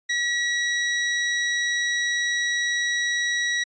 sawtooth tone, 1923 Hz, B6, 47 cents flat, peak -18 dBFS, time 0.09-3.64 s, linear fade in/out 10 ms, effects resampled to 16000 Hz

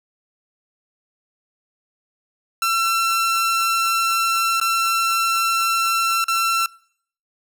sawtooth tone with dropouts, 1348 Hz, E6, 38 cents sharp, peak -14 dBFS, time 2.62-6.66 s, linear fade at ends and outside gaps 2 ms, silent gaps 4.6-4.613 / 6.242-6.282 s, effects noise-tail reverb RT60 0.6 s tail -23 dB re dry

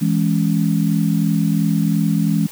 sine chord, C# minor, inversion first, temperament equal, 164.81 / 207.7 / 277.2 Hz, E3 / G#3 / C#4, 0 / 0 / 0 cents, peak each -17 / -18 / -22 dBFS, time 0.01-2.47 s, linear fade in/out 10 ms, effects white hiss -38 dBFS RMS until 2.51 s

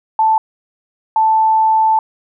sine tone pair in turn, 880 / 880 Hz, A5 / A5, 0 / 0 cents, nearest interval unison, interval 0 cents, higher neither, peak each -9 dBFS, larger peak neither, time 0.19-0.38 / 1.16-1.99 s, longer second, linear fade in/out 2 ms, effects none

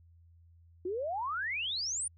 sine exponential sweep, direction up, 345.1 to 9660 Hz, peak -32 dBFS, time 0.85-2.08 s, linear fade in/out 5 ms, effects added 84 Hz sine -57 dBFS peak until 2.17 s

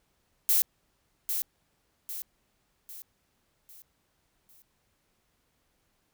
violet noise with echo, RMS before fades -23 dBFS, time 0.49-0.62 s, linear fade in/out 0 ms, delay 800 ms, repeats 5, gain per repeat -7 dB, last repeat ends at 4.62 s, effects pink hiss -73 dBFS RMS until 6.13 s

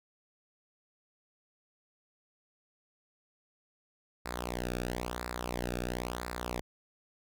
sawtooth tone with flanger, 60.8 Hz, B1, 26 cents flat, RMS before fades -37 dBFS, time 4.25-6.61 s, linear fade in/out 10 ms, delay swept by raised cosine 0.32 to 0.99 ms, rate 0.98 Hz, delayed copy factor -0.8, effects none

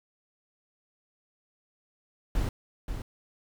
brown noise with echo, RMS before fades -27 dBFS, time 2.35-2.49 s, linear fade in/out 2 ms, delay 530 ms, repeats 1, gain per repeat -7 dB, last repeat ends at 3.02 s, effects none

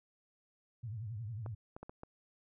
sine tone with vibrato, 110.3 Hz, A2, 5 cents sharp, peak -39 dBFS, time 0.83-1.55 s, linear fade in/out 10 ms, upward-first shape triangle, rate 11 Hz, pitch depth 220 cents each way
clicks, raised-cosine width 1 ms, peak -32 dBFS, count 5, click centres 1.462 / 1.765 / 1.83 / 1.895 / 2.034 s
effects none

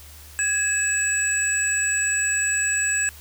sine tone cluster, 1667 / 2590 / 7850 Hz, G#6 / E7 / B8, +6 / -31 / -11 cents, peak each -24 / -29 / -22 dBFS, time 0.39-3.09 s, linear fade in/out 0 ms, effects added 75 Hz sine -44 dBFS peak until 3.2 s + white hiss -46 dBFS RMS until 3.2 s

